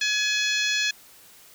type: harmonic tone with a mistuned harmonic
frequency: 844 Hz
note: G#5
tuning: 28 cents sharp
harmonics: 2 / 3 / 4 / 5 / 6 / 7 / 8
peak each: -27 / -27 / -28 / -30 / -35 / -34 / -36 dBFS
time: 0.01-0.91 s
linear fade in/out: 5 ms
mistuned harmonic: 6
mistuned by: +20 cents
effects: white hiss -51 dBFS RMS until 1.54 s